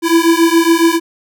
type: beating tone pair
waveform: square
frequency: 329.2 / 336.4 Hz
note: E4 / E4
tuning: -2 / +35 cents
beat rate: 7.2 Hz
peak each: -12 dBFS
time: 0.02-1 s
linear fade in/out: 50 ms
effects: none